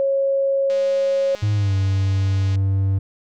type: tone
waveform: sine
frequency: 547 Hz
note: C#5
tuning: 23 cents flat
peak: -16 dBFS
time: 0-1.35 s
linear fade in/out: 0 ms
type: click train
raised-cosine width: 0.2 ms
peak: -22 dBFS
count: 387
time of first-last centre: 0.7-2.556 s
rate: 208 Hz
type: tone with pitch glide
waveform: triangle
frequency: 104.5 to 96.94 Hz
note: G#2 to G2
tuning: +11 to -19 cents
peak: -14 dBFS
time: 1.42-2.99 s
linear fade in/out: 10 ms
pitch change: -130 cents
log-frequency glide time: 1.54-1.74 s
effects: none